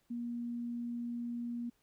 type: tone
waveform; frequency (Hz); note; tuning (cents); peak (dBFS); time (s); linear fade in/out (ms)
sine; 237.9; A#3; +35; -36; 0.1-1.7; 10
effects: pink hiss -75 dBFS RMS until 1.82 s